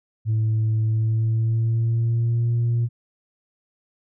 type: tone with pitch glide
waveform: sine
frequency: 110 to 117.9 Hz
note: A2 to A#2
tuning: 0 to +20 cents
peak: -16 dBFS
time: 0.25-2.89 s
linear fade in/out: 50 ms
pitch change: +120 cents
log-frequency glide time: 0.85-2.53 s
effects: tanh soft clip ceiling -16 dBFS